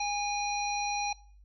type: harmonic tone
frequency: 819 Hz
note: G#5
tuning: 24 cents flat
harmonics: 1 / 3 / 5 / 7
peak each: -31 / -35 / -38 / -38 dBFS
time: 0-1.13 s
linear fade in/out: 5 ms
effects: noise-tail reverb RT60 0.5 s tail -23 dB re dry + added 50 Hz sine -53 dBFS peak until 1.44 s